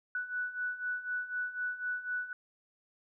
sine beating tone pair, 1480 / 1484 Hz, F#6 / F#6, 0 / +5 cents, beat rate 4 Hz, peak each -39 / -35 dBFS, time 0.15-2.33 s, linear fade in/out 2 ms, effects none

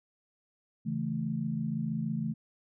sine chord, A major, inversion first, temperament equal, 138.59 / 164.81 / 220 Hz, C#3 / E3 / A3, 0 / 0 / 0 cents, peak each -36 / -34 / -33 dBFS, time 0.85-2.34 s, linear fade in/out 20 ms, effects none

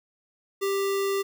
sine tone with sample-and-hold, 393.9 Hz, G4, 8 cents sharp, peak -23 dBFS, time 0.61-1.23 s, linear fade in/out 20 ms, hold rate 1575 Hz, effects none

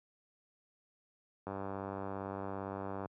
click train, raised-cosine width 1 ms, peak -26 dBFS, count 156, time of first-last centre 1.47-3.058 s, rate 97.6 Hz, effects high-pass 80 Hz 12 dB/octave

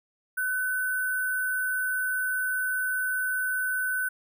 sine tone with sample-and-hold, 1505 Hz, F#6, 29 cents sharp, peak -25 dBFS, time 0.37-4.09 s, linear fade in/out 10 ms, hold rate 11025 Hz, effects none

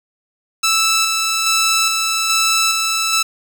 10% pulse tone with tremolo, 1318.5 Hz, E6, in tune, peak -5 dBFS, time 0.63-3.23 s, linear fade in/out 10 ms, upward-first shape square, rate 1.2 Hz, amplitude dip 30%, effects 7-bit

